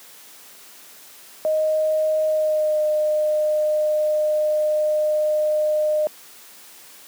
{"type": "tone with pitch glide", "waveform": "sine", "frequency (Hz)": [622.3, 609.8], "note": ["D#5", "D#5"], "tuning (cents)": [0, -35], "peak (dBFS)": -17, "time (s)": [1.45, 6.07], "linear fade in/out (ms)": 0, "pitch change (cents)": -35, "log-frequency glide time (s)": [2.27, 2.83], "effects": ["white hiss -45 dBFS RMS until 7.07 s", "high-pass 200 Hz 12 dB/octave"]}